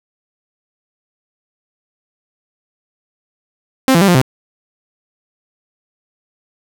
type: tone with pitch steps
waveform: sawtooth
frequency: 263.5 / 168.6 / 197.9 / 176.2 / 129.8 Hz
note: C4 / E3 / G3 / F3 / C3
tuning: +12 / +39 / +17 / +16 / -13 cents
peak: -4 dBFS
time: 3.88-4.215 s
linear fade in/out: 0 ms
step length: 67 ms
effects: none